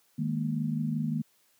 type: chord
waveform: sine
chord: D# suspended fourth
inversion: none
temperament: equal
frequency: 155.56 / 207.7 / 233.1 Hz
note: D#3 / G#3 / A#3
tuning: 0 / 0 / 0 cents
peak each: -30 / -34 / -31 dBFS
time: 0.18-1.22 s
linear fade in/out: 10 ms
effects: white hiss -67 dBFS RMS until 1.59 s + high-pass 100 Hz 12 dB/octave